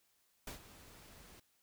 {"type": "noise with ADSR envelope", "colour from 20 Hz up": "pink", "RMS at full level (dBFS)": -44, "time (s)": [0.47, 1.4], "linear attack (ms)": 4, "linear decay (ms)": 110, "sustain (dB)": -14, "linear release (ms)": 5, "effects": ["white hiss -75 dBFS RMS until 1.62 s"]}